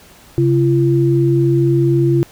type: tone pair together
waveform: sine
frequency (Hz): 135.5 / 340.5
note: C#3 / F4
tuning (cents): -39 / -44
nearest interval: octave + major third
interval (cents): 1595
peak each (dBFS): -13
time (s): 0.38-2.23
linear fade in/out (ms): 0
effects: pink hiss -44 dBFS RMS until 2.31 s

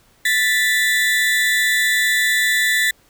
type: tone pair together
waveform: 35% pulse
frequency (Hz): 1760 / 1975.5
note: A6 / B6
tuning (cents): 0 / 0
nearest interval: major second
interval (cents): 200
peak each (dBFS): -16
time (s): 0.25-2.91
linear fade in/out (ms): 5
effects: pink hiss -55 dBFS RMS until 3.09 s

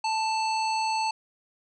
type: harmonic tone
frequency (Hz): 882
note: A5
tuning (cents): +4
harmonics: 1 / 3 / 5 / 7 / 9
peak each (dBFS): -25 / -34 / -34 / -44 / -43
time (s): 0.04-1.11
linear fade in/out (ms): 5
effects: none

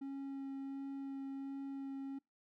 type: tone with vibrato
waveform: triangle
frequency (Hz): 273.3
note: C#4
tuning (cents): -24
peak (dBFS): -39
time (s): 0.01-2.19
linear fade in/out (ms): 10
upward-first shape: sine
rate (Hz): 1.4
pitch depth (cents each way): 9
effects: noise-tail reverb RT60 0.2 s tail -25 dB re dry

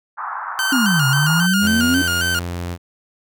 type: band-pass noise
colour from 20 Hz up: pink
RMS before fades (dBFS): -27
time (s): 0.17-1.47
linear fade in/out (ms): 20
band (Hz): 850 to 1500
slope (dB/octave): 48
type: tone with vibrato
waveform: sawtooth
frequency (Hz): 1480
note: F#6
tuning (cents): 0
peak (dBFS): -14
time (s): 0.59-2.39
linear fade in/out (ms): 0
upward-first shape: square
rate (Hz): 3.7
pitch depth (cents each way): 69
type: exponential two-way sweep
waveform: sine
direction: down then up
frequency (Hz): 280 to 130.81 to 280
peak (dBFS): -15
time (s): 0.72-2.02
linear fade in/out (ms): 5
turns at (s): 1.07
type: tone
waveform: sawtooth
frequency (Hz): 87.31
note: F2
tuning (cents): 0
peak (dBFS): -20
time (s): 1.6-2.78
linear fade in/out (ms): 50
effects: none

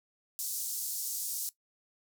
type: band-pass noise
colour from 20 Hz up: white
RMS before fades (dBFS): -36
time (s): 0.39-1.49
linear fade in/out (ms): 0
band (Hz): 5300 to 16000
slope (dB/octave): 24
effects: noise-tail reverb RT60 0.1 s tail -17 dB re dry

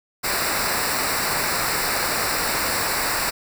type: noise with comb filter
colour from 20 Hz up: pink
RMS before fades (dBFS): -23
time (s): 0.23-3.31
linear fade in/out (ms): 20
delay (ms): 0.31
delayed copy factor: -0.8
effects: none

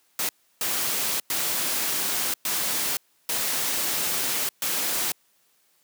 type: noise bursts at uneven times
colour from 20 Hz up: white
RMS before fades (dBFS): -26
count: 6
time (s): 0.19-0.29 / 0.61-1.2 / 1.3-2.34 / 2.45-2.97 / 3.29-4.49 / 4.62-5.12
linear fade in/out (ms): 2
effects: white hiss -65 dBFS RMS until 5.83 s + high-pass 150 Hz 12 dB/octave

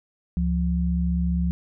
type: tone pair together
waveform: sine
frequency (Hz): 70.03 / 175.1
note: C#2 / F3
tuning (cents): +18 / +5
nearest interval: octave + major third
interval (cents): 1587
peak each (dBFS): -23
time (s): 0.37-1.51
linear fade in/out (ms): 0
effects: none

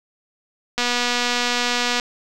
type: click train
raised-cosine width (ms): 0.2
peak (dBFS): -4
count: 297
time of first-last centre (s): 0.78-1.998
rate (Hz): 243
effects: 7-bit

